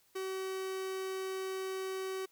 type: tone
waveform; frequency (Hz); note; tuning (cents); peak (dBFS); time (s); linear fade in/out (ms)
45% pulse; 380; F#4; +46; -36; 0.15-2.26; 10
effects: white hiss -69 dBFS RMS until 2.31 s